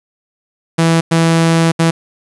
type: tone bursts at uneven times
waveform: sawtooth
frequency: 164.81 Hz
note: E3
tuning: in tune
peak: -5 dBFS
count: 3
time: 0.78-1.01 / 1.11-1.72 / 1.79-1.91 s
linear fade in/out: 10 ms
effects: resampled to 24000 Hz + 7-bit